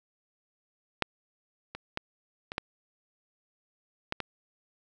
clicks, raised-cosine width 0.3 ms, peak -8 / -22 / -15 / -20 / -13 / -14 / -16 dBFS, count 7, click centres 1.023 / 1.75 / 1.974 / 2.519 / 2.581 / 4.124 / 4.203 s, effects none

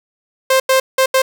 sawtooth tone bursts at uneven times, 526 Hz, C5, 9 cents sharp, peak -6 dBFS, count 4, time 0.5-0.6 / 0.69-0.8 / 0.98-1.06 / 1.14-1.22 s, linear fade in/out 5 ms, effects none

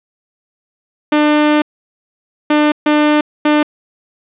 sawtooth tone bursts at uneven times, 299.7 Hz, D4, 35 cents sharp, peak -5 dBFS, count 4, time 1.12-1.62 / 2.5-2.72 / 2.86-3.21 / 3.45-3.63 s, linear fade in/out 5 ms, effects resampled to 8000 Hz + 7-bit

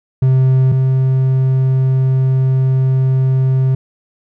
triangle tone pair in turn, 130.81 / 131.47 Hz, C3 / C3, 0 / +9 cents, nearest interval unison, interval 9 cents, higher second, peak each -6 / -8 dBFS, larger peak first, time 0.22-0.72 / 0.72-3.75 s, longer second, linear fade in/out 5 ms, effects none

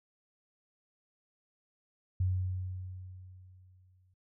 sine tone with exponential decay, 92.3 Hz, F#2, 4 cents flat, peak -26 dBFS, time 2.2-4.14 s, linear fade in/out 5 ms, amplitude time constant 420 ms, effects noise-tail reverb RT60 0.1 s tail -22 dB re dry

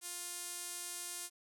sawtooth tone with band-pass filter, 352 Hz, F4, 14 cents sharp, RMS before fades -44 dBFS, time 0.01-1.3 s, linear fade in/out 50 ms, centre 9300 Hz, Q 1.7, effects none

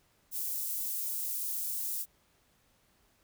white high-pass noise, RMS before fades -35 dBFS, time 0.31-2.06 s, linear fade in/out 50 ms, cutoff 9800 Hz, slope 12 dB/octave, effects pink hiss -69 dBFS RMS until 3.23 s

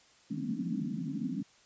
white band-pass noise, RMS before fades -35 dBFS, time 0.3-1.43 s, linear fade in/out 10 ms, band 150 to 290 Hz, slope 96 dB/octave, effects white hiss -62 dBFS RMS until 1.65 s + resampled to 16000 Hz

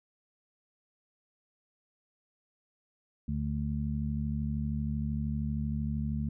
harmonic tone, 72.9 Hz, D2, 12 cents flat, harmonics 1 / 2 / 3, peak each -34 / -34 / -34 dBFS, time 3.28-6.29 s, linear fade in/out 5 ms, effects none

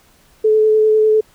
sine tone with vibrato, 432.6 Hz, A4, 29 cents flat, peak -9 dBFS, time 0.44-1.21 s, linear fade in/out 10 ms, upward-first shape sine, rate 10 Hz, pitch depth 12 cents each way, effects pink hiss -52 dBFS RMS until 1.34 s

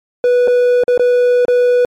triangle tone with dropouts, 491.4 Hz, B4, 9 cents flat, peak -6 dBFS, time 0.24-1.85 s, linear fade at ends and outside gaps 1 ms, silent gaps 0.475-0.48 / 0.836-0.88 / 0.976-0.995 / 1.451-1.482 s, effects MP3 64 kbps

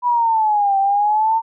sine exponential two-way sweep, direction down then up, 987.8 to 778 to 912 Hz, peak -13 dBFS, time 0.02-1.42 s, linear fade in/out 50 ms, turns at 0.78 s, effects none

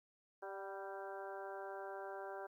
harmonic tone with a mistuned harmonic, 196 Hz, G3, in tune, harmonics 2 / 3 / 4 / 5 / 6 / 7 / 8, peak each -49 / -50 / -50 / -54 / -61 / -56 / -55 dBFS, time 0.42-2.47 s, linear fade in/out 10 ms, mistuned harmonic 4, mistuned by -26 cents, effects 13-bit

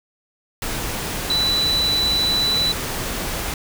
sine tone in noise, 3970 Hz, B7, 8 cents sharp, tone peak -17 dBFS, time 1.3-2.72 s, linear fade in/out 2 ms, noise pink, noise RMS -26 dBFS, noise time 0.62-3.54 s, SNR +6 dB, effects none

